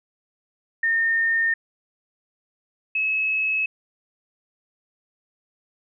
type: tone pair in turn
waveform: sine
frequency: 1824 / 2580 Hz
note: A#6 / E7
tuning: -38 / -38 cents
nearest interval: tritone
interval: 600 cents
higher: second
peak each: -18 / -20 dBFS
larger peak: first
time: 0.83-1.54 / 2.95-3.66 s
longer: neither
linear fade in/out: 5 ms
effects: none